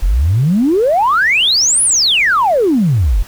sine exponential two-way sweep, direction up then down, 38.89 to 10548 to 38.89 Hz, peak -8 dBFS, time 0.02-3.23 s, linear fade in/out 10 ms, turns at 1.83 s, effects tanh soft clip ceiling -4 dBFS + pink hiss -37 dBFS RMS until 3.27 s

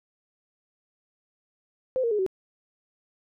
sine tone with pitch steps, 516 / 465 / 419.1 / 377.7 Hz, C5 / A#4 / G#4 / F#4, -24 / -4 / +16 / +36 cents, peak -22 dBFS, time 1.96-2.264 s, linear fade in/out 0 ms, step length 76 ms, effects none

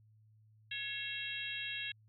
harmonic tone with a mistuned harmonic, 544 Hz, C#5, 33 cents flat, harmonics 3 / 4 / 5 / 6 / 7, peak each -45 / -47 / -42 / -44 / -46 dBFS, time 0.71-1.92 s, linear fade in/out 5 ms, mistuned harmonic 3, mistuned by +50 cents, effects added 108 Hz sine -62 dBFS peak until 2.08 s

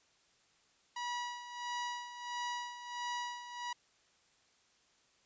sawtooth tone with tremolo, 969 Hz, B5, 33 cents flat, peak -32 dBFS, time 0.96-3.73 s, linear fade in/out 5 ms, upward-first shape sine, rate 1.5 Hz, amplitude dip 70%, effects white hiss -70 dBFS RMS until 5.25 s + resampled to 16000 Hz

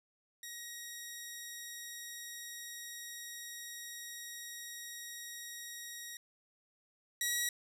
10% pulse tone pair in turn, 1892 / 1916.2 Hz, A#6 / A#6, +25 / +47 cents, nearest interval unison, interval 22 cents, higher second, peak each -35 / -23 dBFS, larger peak second, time 0.43-6.17 / 7.21-7.49 s, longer first, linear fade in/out 2 ms, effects none

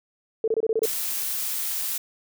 sine tone bursts, 444.5 Hz, A4, 18 cents sharp, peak -19 dBFS, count 7, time 0.44-0.856 s, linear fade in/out 2 ms, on 38 ms, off 25 ms
blue noise, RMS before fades -28 dBFS, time 0.83-1.98 s, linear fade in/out 5 ms
effects none

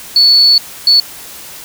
sine tone bursts at uneven times, 4435 Hz, C#8, in tune, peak -4 dBFS, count 2, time 0.16-0.58 / 0.87-1 s, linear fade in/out 2 ms, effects white hiss -31 dBFS RMS until 1.64 s

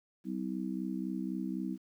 harmonic tone, 63.9 Hz, C2, 40 cents flat, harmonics 3 / 4 / 5, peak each -37 / -38 / -39 dBFS, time 0.24-1.78 s, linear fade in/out 50 ms, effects 11-bit

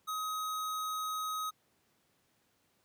square tone, 1264 Hz, D#6, 27 cents sharp, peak -35 dBFS, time 0.07-1.51 s, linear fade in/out 20 ms, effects pink hiss -73 dBFS RMS until 2.84 s + high-pass 100 Hz 12 dB/octave

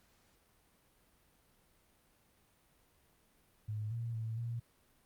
sine tone with pitch steps, 106.9 / 116.4 / 112.1 / 117.4 Hz, A2 / A#2 / A2 / A#2, -49 / -2 / +33 / +13 cents, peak -36 dBFS, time 3.68-4.6 s, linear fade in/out 10 ms, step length 230 ms, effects pink hiss -70 dBFS RMS until 5.05 s + Opus 48 kbps

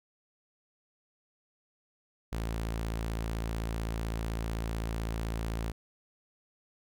sawtooth tone, 55.8 Hz, A1, 25 cents sharp, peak -28 dBFS, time 2.32-5.72 s, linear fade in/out 10 ms, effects none

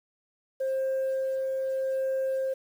sine tone with tremolo, 530 Hz, C5, 22 cents sharp, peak -23 dBFS, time 0.6-2.54 s, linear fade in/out 10 ms, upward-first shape sine, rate 0.81 Hz, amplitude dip 25%, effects tanh soft clip ceiling -24 dBFS + 9-bit

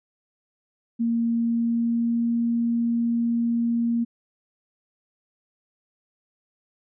sine tone with pitch glide, 232 to 233.9 Hz, A#3 to A#3, -8 to +6 cents, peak -20 dBFS, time 0.99-4.05 s, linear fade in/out 20 ms, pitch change +14 cents, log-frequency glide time 1.3-2.31 s, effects none

